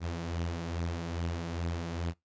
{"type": "beating tone pair", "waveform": "sawtooth", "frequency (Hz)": [82.7, 85.1], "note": ["E2", "F2"], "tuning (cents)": [6, -44], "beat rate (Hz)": 2.4, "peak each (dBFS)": [-35, -30], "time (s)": [0, 2.14], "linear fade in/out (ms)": 50, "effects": ["noise-tail reverb RT60 0.2 s tail -24 dB re dry", "resampled to 16000 Hz"]}